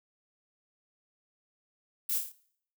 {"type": "noise with echo", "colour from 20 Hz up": "violet", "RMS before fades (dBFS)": -31, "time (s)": [2.09, 2.18], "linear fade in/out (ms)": 5, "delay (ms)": 28, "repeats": 5, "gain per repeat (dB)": -4, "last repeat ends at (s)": 2.32, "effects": ["noise-tail reverb RT60 0.6 s tail -19 dB re dry"]}